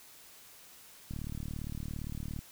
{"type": "click train", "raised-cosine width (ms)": 5, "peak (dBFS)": -27, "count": 49, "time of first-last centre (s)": [1.11, 2.39], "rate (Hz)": 37.5, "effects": ["white hiss -55 dBFS RMS until 2.51 s"]}